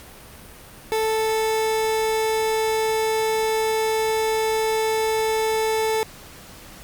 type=tone; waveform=30% pulse; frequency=440 Hz; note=A4; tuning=in tune; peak=-17 dBFS; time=0.92-6.03 s; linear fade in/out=0 ms; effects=pink hiss -43 dBFS RMS until 6.83 s + Opus 48 kbps